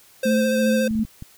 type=tone with vibrato; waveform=square; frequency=521 Hz; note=C5; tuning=7 cents flat; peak=-21 dBFS; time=0.23-0.88 s; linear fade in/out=5 ms; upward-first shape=sine; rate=14 Hz; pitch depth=23 cents each way
type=tone with tremolo; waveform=sine; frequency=220 Hz; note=A3; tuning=in tune; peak=-17 dBFS; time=0.25-1.04 s; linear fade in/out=10 ms; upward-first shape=sine; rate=2.8 Hz; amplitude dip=40%
type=clicks; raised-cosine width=5 ms; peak=-22 dBFS; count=5; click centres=0.909 / 0.954 / 0.994 / 1.05 / 1.224 s
effects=white hiss -52 dBFS RMS until 1.37 s